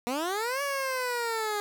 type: linear two-way sweep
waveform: 15% pulse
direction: up then down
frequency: 233.1 to 570 to 409.3 Hz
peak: -22 dBFS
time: 0.07-1.6 s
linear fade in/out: 0 ms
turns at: 0.62 s
effects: none